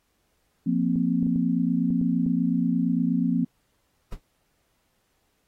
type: chord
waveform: sine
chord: F suspended fourth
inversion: none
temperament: equal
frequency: 174.61 / 233.1 / 261.6 Hz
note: F3 / Bb3 / C4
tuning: 0 / 0 / 0 cents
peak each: -25 dBFS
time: 0.66-3.45 s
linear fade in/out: 10 ms
type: clicks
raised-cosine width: 3 ms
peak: -24 dBFS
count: 7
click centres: 0.958 / 1.228 / 1.266 / 1.359 / 1.905 / 2.014 / 2.263 s
type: noise with exponential decay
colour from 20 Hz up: brown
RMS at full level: -26 dBFS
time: 4.12-4.22 s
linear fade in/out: 5 ms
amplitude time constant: 20 ms
effects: pink hiss -71 dBFS RMS until 5.47 s + AAC 48 kbps